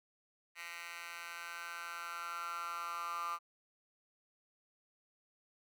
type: tone with high-pass filter sweep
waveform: 10% pulse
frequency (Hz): 170.7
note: F3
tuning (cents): -39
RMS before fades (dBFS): -43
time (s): 0.55-3.39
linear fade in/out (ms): 50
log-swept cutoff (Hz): 1800 to 1200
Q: 9.1
effects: none